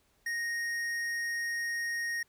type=tone with tanh clipping; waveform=triangle; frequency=1864.7 Hz; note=A#6; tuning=in tune; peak=-33 dBFS; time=0.26-2.23 s; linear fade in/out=5 ms; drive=16 dB; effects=pink hiss -70 dBFS RMS until 2.28 s